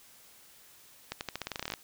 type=accelerating click train; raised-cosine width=0.2 ms; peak=-17 dBFS; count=15; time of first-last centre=1.12-1.738 s; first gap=89 ms; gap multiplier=0.88; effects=white hiss -57 dBFS RMS until 1.83 s